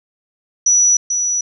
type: tone with echo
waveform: sine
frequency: 5890 Hz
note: F#8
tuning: 9 cents flat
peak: -9 dBFS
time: 0.66-0.97 s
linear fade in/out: 5 ms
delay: 440 ms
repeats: 1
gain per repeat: -6 dB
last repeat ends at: 1.41 s
effects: none